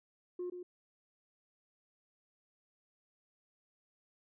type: tone with echo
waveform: sine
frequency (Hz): 357.8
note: F4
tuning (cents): +42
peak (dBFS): -35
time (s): 0.39-0.5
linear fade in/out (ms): 5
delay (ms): 130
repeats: 1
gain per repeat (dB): -7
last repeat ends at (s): 0.63
effects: tanh soft clip ceiling -34 dBFS